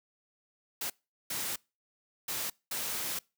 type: noise bursts at uneven times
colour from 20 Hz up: white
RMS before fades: -35 dBFS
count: 4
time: 0.81-0.9 / 1.3-1.56 / 2.28-2.5 / 2.71-3.19 s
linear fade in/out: 5 ms
effects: noise-tail reverb RT60 0.3 s tail -26 dB re dry + high-pass 100 Hz 12 dB/octave